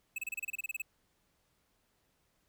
square tone bursts, 2600 Hz, E7, 24 cents flat, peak -35 dBFS, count 13, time 0.16-0.82 s, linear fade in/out 5 ms, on 24 ms, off 29 ms, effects pink hiss -75 dBFS RMS until 2.48 s

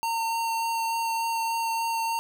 square tone with vibrato, 913 Hz, A#5, 36 cents flat, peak -26 dBFS, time 0.03-2.19 s, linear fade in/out 0 ms, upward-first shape sine, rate 3.4 Hz, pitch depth 9 cents each way, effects none

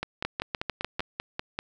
two click trains, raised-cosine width 0.3 ms, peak -14 / -12 dBFS, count 9 / 6, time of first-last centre 0.03-1.589 / 0.25-0.995 s, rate 5.13 / 6.71 Hz, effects none

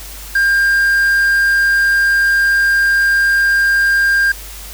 triangle tone, 1600 Hz, G6, 35 cents sharp, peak -8 dBFS, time 0.35-4.32 s, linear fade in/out 5 ms, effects added 50 Hz sine -32 dBFS peak until 4.73 s + white hiss -33 dBFS RMS until 4.73 s

